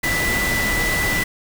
sine tone in noise, 1983 Hz, B6, 7 cents sharp, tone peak -20 dBFS, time 0.03-1.24 s, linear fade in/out 10 ms, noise pink, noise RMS -23 dBFS, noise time 0.03-1.24 s, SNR 0 dB, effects none

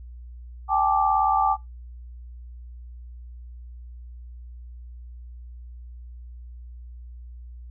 sine chord, G suspended second, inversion none, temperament equal with one note detuned, 784 / 861.9 / 1174.7 Hz, G5 / A5 / D6, 0 / -36 / 0 cents, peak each -22 / -23 / -23 dBFS, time 0.68-1.57 s, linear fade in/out 50 ms, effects noise-tail reverb RT60 0.2 s tail -22 dB re dry + added 60 Hz sine -38 dBFS peak until 7.7 s

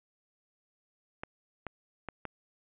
clicks, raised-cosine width 0.5 ms, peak -22 dBFS, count 4, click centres 1.235 / 1.667 / 2.087 / 2.253 s, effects resampled to 8000 Hz + 10-bit

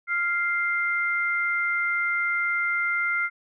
sine tone pair together, 1396.9 / 2093 Hz, F6 / C7, 0 / 0 cents, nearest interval perfect fifth, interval 700 cents, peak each -25 dBFS, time 0.07-3.3 s, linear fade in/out 50 ms, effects none

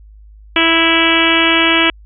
harmonic tone with a mistuned harmonic, 329.6 Hz, E4, in tune, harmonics 1 / 2 / 3 / 4 / 5 / 6 / 7 / 8 / 9 / 10, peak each -16 / -22 / -21 / -20 / -19 / -21 / -16 / -19 / -17 / -20 dBFS, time 0.56-1.9 s, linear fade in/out 2 ms, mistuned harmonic 9, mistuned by -16 cents, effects added 52 Hz sine -37 dBFS peak until 2.05 s

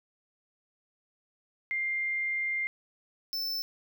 sine / square tone pair in turn, 2100 / 5292 Hz, C7 / E8, +6 / +6 cents, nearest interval octave + major third, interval 1600 cents, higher second, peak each -28 / -31 dBFS, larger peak first, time 1.71-2.67 / 3.33-3.62 s, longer first, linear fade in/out 0 ms, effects none

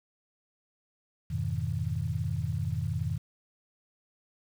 sine chord, F half-diminished seventh, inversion none, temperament just, 87.31 / 104.77 / 125.72 / 157.15 Hz, F2 / Ab2 / Cb3 / Eb3, 0 / +16 / +31 / +18 cents, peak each -34 dBFS, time 1.3-3.18 s, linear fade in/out 10 ms, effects 9-bit

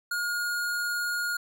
square tone, 1431 Hz, F6, 42 cents sharp, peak -28 dBFS, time 0.11-1.37 s, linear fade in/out 5 ms, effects none

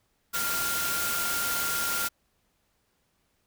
sine tone in noise, 1396.9 Hz, F6, in tune, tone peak -31 dBFS, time 0.33-2.09 s, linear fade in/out 20 ms, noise white, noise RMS -30 dBFS, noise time 0.33-2.09 s, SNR -4 dB, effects pink hiss -72 dBFS RMS until 3.46 s

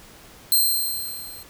5% pulse tone with level ramp, 4158 Hz, C8, 12 cents flat, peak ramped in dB -7 to -32 dBFS, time 0.52-1.43 s, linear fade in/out 2 ms, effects pink hiss -47 dBFS RMS until 1.49 s

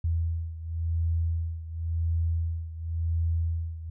sine beating tone pair, 82.5 / 83.43 Hz, E2 / E2, +2 / +21 cents, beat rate 0.93 Hz, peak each -27 / -31 dBFS, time 0.04-3.9 s, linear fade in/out 5 ms, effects none

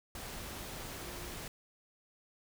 sine tone in noise, 354.4 Hz, F4, 25 cents sharp, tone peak -52 dBFS, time 1.01-1.34 s, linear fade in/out 2 ms, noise pink, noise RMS -44 dBFS, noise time 0.15-1.48 s, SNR -11 dB, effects none

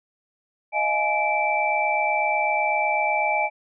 sine tone cluster, 621 / 689 / 843 / 2331 Hz, D#5 / F5 / G#5 / D7, -3 / -24 / +26 / -14 cents, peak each -27 / -30 / -23 / -24 dBFS, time 0.72-3.5 s, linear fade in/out 50 ms, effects none

